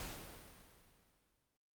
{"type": "noise with exponential decay", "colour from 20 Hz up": "pink", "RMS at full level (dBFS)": -45, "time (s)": [0, 1.57], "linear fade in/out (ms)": 1, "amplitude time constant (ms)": 340, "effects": ["Opus 48 kbps"]}